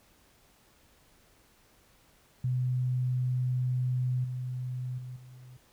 sine tone with level steps, 126.3 Hz, B2, 39 cents sharp, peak -26 / -32 / -38 / -47 dBFS, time 2.44-5.57 s, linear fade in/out 5 ms, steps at 4.24 / 4.98 / 5.16 s, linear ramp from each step 5 ms, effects pink hiss -63 dBFS RMS until 5.72 s

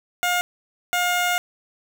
15% pulse tone bursts at uneven times, 712 Hz, F5, 33 cents sharp, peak -13 dBFS, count 2, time 0.23-0.41 / 0.93-1.38 s, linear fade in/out 0 ms, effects none

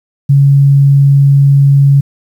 sine tone, 139.6 Hz, C#3, 13 cents sharp, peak -3 dBFS, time 0.29-2.01 s, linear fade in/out 10 ms, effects 7-bit

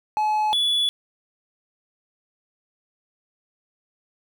triangle tone pair in turn, 854 / 3424 Hz, G#5 / A7, +48 / -48 cents, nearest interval 2 octaves, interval 2404 cents, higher second, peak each -17 dBFS, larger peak neither, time 0.17-0.53 / 0.53-0.89 s, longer neither, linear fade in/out 0 ms, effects none

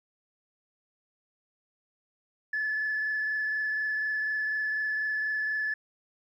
sine tone with frequency modulation, 1728 Hz, A6, 32 cents flat, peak -26 dBFS, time 2.53-5.74 s, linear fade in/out 5 ms, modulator 24.1 Hz, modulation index 0.9, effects tanh soft clip ceiling -23 dBFS + 11-bit

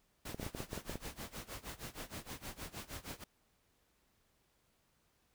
pink noise with tremolo, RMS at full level -44 dBFS, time 0.25-3.24 s, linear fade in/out 5 ms, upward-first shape sine, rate 6.4 Hz, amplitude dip 90%
clicks, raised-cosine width 2 ms, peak -28 dBFS, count 10, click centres 0.345 / 0.398 / 0.43 / 0.465 / 0.549 / 0.604 / 0.731 / 0.777 / 0.896 / 0.956 s
effects pink hiss -75 dBFS RMS until 5.34 s

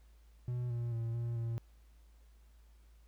triangle tone with pitch steps, 122.8 / 118.7 / 115.1 / 117.8 / 115.6 Hz, B2 / A#2 / A#2 / A#2 / A#2, -9 / +32 / -22 / +19 / -14 cents, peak -32 dBFS, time 0.48-1.58 s, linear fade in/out 0 ms, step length 220 ms, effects added 55 Hz sine -58 dBFS peak until 3.07 s + pink hiss -73 dBFS RMS until 3.07 s

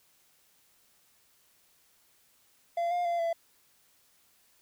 triangle tone with pitch steps, 685 / 706 / 688 / 671 Hz, F5 / F5 / F5 / E5, -34 / +19 / -26 / +31 cents, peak -25 dBFS, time 2.77-3.33 s, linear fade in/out 5 ms, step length 140 ms, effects white hiss -66 dBFS RMS until 4.61 s

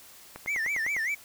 click train, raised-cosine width 0.5 ms, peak -24 dBFS, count 7, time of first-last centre 0.36-0.965 s, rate 9.91 Hz
triangle tone with vibrato, 2028 Hz, B6, 45 cents sharp, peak -25 dBFS, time 0.47-1.15 s, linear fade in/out 10 ms, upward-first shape sine, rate 5 Hz, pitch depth 240 cents each way
effects white hiss -51 dBFS RMS until 1.24 s

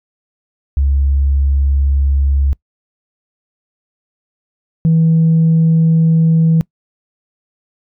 sine tone pair in turn, 69.3 / 162.46 Hz, C#2 / E3, 0 / -25 cents, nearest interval octave + minor third, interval 1475 cents, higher second, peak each -9 / -6 dBFS, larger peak second, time 0.77-2.53 / 4.85-6.61 s, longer neither, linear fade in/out 0 ms, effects noise-tail reverb RT60 0.1 s tail -24 dB re dry + tanh soft clip ceiling -5 dBFS

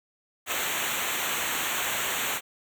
pink noise with comb filter, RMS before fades -29 dBFS, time 0.46-2.41 s, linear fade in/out 50 ms, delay 0.2 ms, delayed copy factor -1, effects none

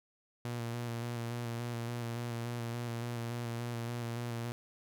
sawtooth tone with vibrato, 118.3 Hz, A#2, 26 cents sharp, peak -32 dBFS, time 0.45-4.52 s, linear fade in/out 0 ms, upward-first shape square, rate 3.5 Hz, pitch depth 22 cents each way, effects none

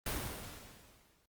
pink noise with exponential decay, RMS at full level -34 dBFS, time 0.06-1.26 s, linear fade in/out 5 ms, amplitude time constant 260 ms, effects Opus 32 kbps

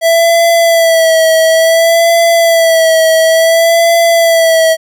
square tone with vibrato, 659.3 Hz, E5, in tune, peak -6 dBFS, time 0.01-4.77 s, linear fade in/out 50 ms, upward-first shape sine, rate 0.57 Hz, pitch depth 39 cents each way, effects none

